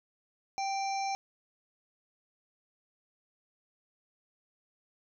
harmonic tone with a mistuned harmonic, 784 Hz, G5, in tune, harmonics 1 / 3 / 5 / 7 / 8, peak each -31 / -41 / -49 / -44 / -46 dBFS, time 0.58-1.15 s, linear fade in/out 0 ms, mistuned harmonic 5, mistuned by +78 cents, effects none

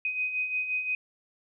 sine beating tone pair, 2502 / 2507.7 Hz, D#7 / D#7, +9 / +13 cents, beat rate 5.7 Hz, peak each -36 / -28 dBFS, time 0.05-0.95 s, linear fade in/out 2 ms, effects none

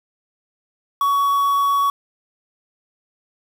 triangle tone with quantisation, 1123 Hz, C#6, 22 cents sharp, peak -13 dBFS, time 1.01-1.9 s, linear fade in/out 2 ms, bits 6, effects none

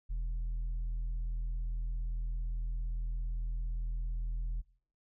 sine tone with tanh clipping, 41.2 Hz, E1, in tune, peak -33 dBFS, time 0.09-4.62 s, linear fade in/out 20 ms, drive 3 dB, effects noise-tail reverb RT60 0.6 s tail -24 dB re dry

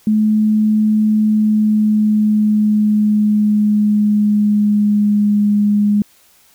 sine tone with pitch glide, 214.5 to 206.6 Hz, A3 to G#3, -44 to -9 cents, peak -10 dBFS, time 0.07-6.02 s, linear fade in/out 2 ms, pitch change -65 cents, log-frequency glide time 1.19-5.5 s, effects white hiss -51 dBFS RMS until 6.54 s

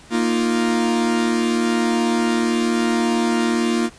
45% pulse chord, Bb suspended fourth, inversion none, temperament equal, 233.1 / 311.1 / 349.2 Hz, Bb3 / Eb4 / F4, 0 / 0 / 0 cents, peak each -19 / -25 / -22 dBFS, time 0.1-3.9 s, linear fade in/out 50 ms, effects pink hiss -46 dBFS RMS until 3.98 s + resampled to 22050 Hz

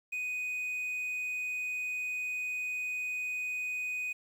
triangle tone with quantisation, 2492 Hz, D#7, 2 cents sharp, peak -31 dBFS, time 0.12-4.13 s, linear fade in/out 10 ms, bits 10, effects none

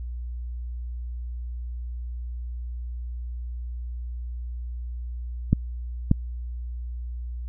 clicks, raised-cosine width 5 ms, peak -4 dBFS, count 2, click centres 5.53 / 6.114 s, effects added 60 Hz sine -30 dBFS peak until 7.48 s

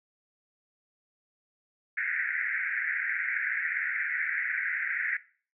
white band-pass noise, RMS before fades -31 dBFS, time 1.97-5.17 s, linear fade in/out 5 ms, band 1500 to 2200 Hz, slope 96 dB/octave, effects noise-tail reverb RT60 0.4 s tail -17 dB re dry

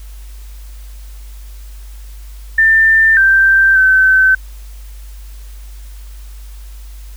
sine tone with pitch steps, 1790 / 1567 / 1533 Hz, A6 / G6 / G6, +29 / -1 / -39 cents, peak -6 dBFS, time 2.58-4.35 s, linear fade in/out 5 ms, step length 590 ms, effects added 50 Hz sine -29 dBFS peak until 7.16 s + white hiss -45 dBFS RMS until 7.16 s

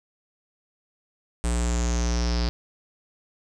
square tone with low-pass filter sweep, 59.3 Hz, A#1, 30 cents sharp, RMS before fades -24 dBFS, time 1.44-2.49 s, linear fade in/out 0 ms, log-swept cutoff 8500 to 4800 Hz, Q 6.9, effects none

